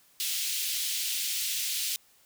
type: high-pass noise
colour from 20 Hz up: pink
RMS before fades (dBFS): -31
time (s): 0.2-1.96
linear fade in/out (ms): 0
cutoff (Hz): 2800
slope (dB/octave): 24
effects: white hiss -62 dBFS RMS until 2.25 s